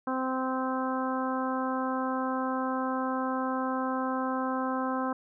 harmonic tone, 260 Hz, C4, 11 cents flat, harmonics 1 / 2 / 3 / 4 / 5 / 6, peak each -31 / -35 / -36 / -34 / -37 / -42 dBFS, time 0.07-5.13 s, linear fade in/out 5 ms, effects none

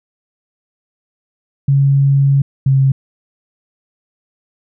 sine tone pair in turn, 138.59 / 134.96 Hz, C#3 / C#3, 0 / -46 cents, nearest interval unison, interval 46 cents, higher first, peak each -8 dBFS, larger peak neither, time 1.68-2.42 / 2.66-2.92 s, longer first, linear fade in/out 5 ms, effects none

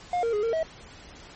triangle tone with pitch steps, 712 / 463.2 / 417 / 457.8 / 643 Hz, F5 / A#4 / G#4 / A#4 / E5, +33 / -11 / +7 / -31 / -43 cents, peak -21 dBFS, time 0.13-0.63 s, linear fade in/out 2 ms, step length 100 ms, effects pink hiss -47 dBFS RMS until 1.35 s + MP3 32 kbps

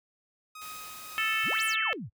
sawtooth tone with tremolo, 1256 Hz, D#6, 16 cents sharp, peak -37 dBFS, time 0.55-1.61 s, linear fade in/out 5 ms, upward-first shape triangle, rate 1.7 Hz, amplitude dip 50%
white noise, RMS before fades -46 dBFS, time 0.61-1.75 s, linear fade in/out 10 ms
harmonic tone, 440 Hz, A4, in tune, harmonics 3 / 4 / 5 / 6 / 7, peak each -33 / -32 / -33 / -31 / -34 dBFS, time 1.18-1.93 s, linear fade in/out 0 ms
sine exponential two-way sweep, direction up then down, 82.41 to 12000 to 82.41 Hz, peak -35 dBFS, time 1.43-2.1 s, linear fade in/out 50 ms, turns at 1.64 s
effects noise-tail reverb RT60 0.1 s tail -24 dB re dry

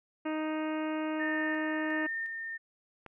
harmonic tone, 311.1 Hz, D#4, in tune, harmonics 1 / 2 / 3 / 4 / 5 / 6 / 7 / 8 / 9, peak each -32 / -38 / -42 / -44 / -46 / -48 / -49 / -50 / -51 dBFS, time 0.25-2.07 s, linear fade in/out 10 ms
sine tone with tremolo, 1817 Hz, A#6, 45 cents flat, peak -32 dBFS, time 1.19-2.58 s, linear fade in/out 20 ms, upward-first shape square, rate 1.4 Hz, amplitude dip 35%
click, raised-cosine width 0.5 ms, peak -31 dBFS, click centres 3.063 s
effects none

